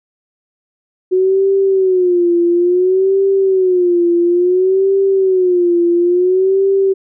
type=tone with vibrato; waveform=sine; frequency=366.7 Hz; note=F#4; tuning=15 cents flat; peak=-9 dBFS; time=1.11-6.94 s; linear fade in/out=20 ms; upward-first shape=sine; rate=0.58 Hz; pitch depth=110 cents each way; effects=none